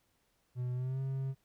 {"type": "tone with pitch glide", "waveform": "triangle", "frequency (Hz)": [124.4, 134.1], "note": ["B2", "C3"], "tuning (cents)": [13, 43], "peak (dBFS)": -31, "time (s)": [0.55, 1.35], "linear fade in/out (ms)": 50, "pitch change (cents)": 130, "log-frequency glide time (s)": [0.74, 1], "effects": ["pink hiss -75 dBFS RMS until 1.44 s"]}